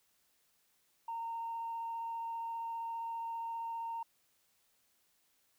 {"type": "tone with vibrato", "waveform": "sine", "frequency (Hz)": 919, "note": "A#5", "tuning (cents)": -25, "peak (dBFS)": -36, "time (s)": [1.08, 4.03], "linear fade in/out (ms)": 5, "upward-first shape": "triangle", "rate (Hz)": 15, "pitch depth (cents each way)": 8, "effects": ["tanh soft clip ceiling -33 dBFS", "white hiss -74 dBFS RMS until 5.58 s"]}